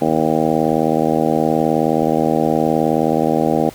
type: harmonic tone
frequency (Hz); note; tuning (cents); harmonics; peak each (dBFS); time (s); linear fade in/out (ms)
79.1; D#2; +29; 2 / 3 / 4 / 5 / 6 / 7 / 8 / 9 / 10; -24 / -20 / -20 / -25 / -21 / -22 / -25 / -24 / -23; 0.01-3.7; 10
effects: pink hiss -40 dBFS RMS until 3.74 s